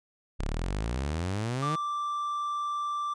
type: exponential sweep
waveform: sawtooth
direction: up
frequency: 32.7 to 161.8 Hz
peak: -25 dBFS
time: 0.39-1.76 s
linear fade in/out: 10 ms
type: tone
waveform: triangle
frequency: 1174.7 Hz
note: D6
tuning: in tune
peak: -27 dBFS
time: 1.62-3.14 s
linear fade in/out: 10 ms
effects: resampled to 22050 Hz